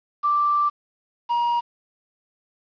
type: tone pair in turn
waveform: sine / triangle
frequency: 1174.7 / 950.2 Hz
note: D6 / A#5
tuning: 0 / +33 cents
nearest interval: major third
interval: 367 cents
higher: first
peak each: -17 dBFS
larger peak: neither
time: 0.23-0.7 / 1.29-1.61 s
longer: first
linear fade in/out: 20 ms
effects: resampled to 11025 Hz + 8-bit